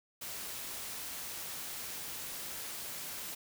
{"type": "noise", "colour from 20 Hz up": "white", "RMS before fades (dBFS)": -42, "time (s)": [0.21, 3.35], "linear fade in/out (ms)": 10, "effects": []}